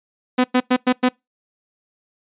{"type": "tone bursts", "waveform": "sawtooth", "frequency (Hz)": 251.8, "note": "B3", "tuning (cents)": 34, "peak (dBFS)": -9, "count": 5, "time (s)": [0.38, 1.09], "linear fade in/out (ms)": 10, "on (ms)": 62, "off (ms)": 100, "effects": ["noise-tail reverb RT60 0.2 s tail -26 dB re dry", "resampled to 8000 Hz"]}